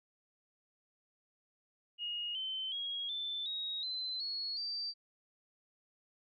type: tone with pitch steps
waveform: sine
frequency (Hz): 2869 / 3075 / 3296 / 3532 / 3786 / 4057 / 4349 / 4661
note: F7 / G7 / G#7 / A7 / A#7 / B7 / C#8 / D8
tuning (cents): +46 / -34 / -14 / +6 / +26 / +46 / -34 / -14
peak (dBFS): -36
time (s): 1.98-4.94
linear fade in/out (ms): 50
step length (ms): 370
effects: none